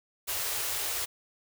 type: band-stop noise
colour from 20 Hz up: white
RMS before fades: -32 dBFS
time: 0.27-1.06 s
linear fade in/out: 20 ms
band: 130 to 340 Hz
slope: 48 dB/octave
effects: none